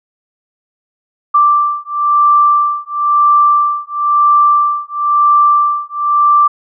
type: beating tone pair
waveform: sine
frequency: 1174.7 / 1175.69 Hz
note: D6 / D6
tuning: 0 / +2 cents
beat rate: 0.99 Hz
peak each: -11 dBFS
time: 1.34-6.48 s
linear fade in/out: 10 ms
effects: none